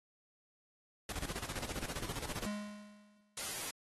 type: noise with tremolo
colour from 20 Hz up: pink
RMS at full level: -40 dBFS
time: 1.09-2.46 s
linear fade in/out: 2 ms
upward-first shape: square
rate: 15 Hz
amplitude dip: 70%
type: tone with exponential decay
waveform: square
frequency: 207.7 Hz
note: G#3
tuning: in tune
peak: -36 dBFS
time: 2.46-3.38 s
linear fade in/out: 5 ms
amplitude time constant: 200 ms
type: noise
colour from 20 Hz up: white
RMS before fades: -41 dBFS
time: 3.37-3.71 s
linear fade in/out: 5 ms
effects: AAC 32 kbps